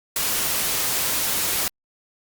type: noise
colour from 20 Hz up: white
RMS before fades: -23 dBFS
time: 0.16-1.68 s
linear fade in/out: 2 ms
effects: Opus 48 kbps